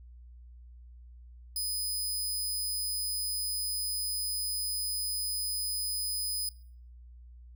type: tone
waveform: 15% pulse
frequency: 5000 Hz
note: D#8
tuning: 8 cents sharp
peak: -24 dBFS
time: 1.56-6.49 s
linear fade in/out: 2 ms
effects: noise-tail reverb RT60 0.5 s tail -20 dB re dry + added 60 Hz sine -48 dBFS peak until 7.55 s